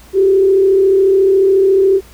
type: tone with frequency modulation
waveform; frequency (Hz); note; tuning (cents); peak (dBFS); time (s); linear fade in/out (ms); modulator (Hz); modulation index
sine; 386.5; G4; -24; -7; 0.13-2.01; 50; 34.1; 0.46
effects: added 60 Hz sine -42 dBFS peak until 2.13 s + pink hiss -43 dBFS RMS until 2.13 s